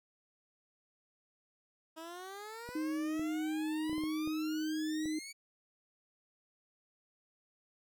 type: exponential sweep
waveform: 15% pulse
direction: up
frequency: 316.5 to 2284 Hz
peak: -38 dBFS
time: 1.96-5.33 s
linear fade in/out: 20 ms
type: clicks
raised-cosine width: 2 ms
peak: -33 dBFS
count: 8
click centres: 2.69 / 3.195 / 3.896 / 3.93 / 3.981 / 4.037 / 4.275 / 5.057 s
type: tone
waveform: sine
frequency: 311.1 Hz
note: D#4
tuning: in tune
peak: -33 dBFS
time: 2.75-5.19 s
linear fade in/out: 5 ms
effects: none